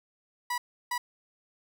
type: tone bursts at uneven times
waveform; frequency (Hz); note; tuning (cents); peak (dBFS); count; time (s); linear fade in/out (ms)
30% pulse; 976; B5; -21; -26; 2; 0.5-0.58 / 0.91-0.98; 5
effects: none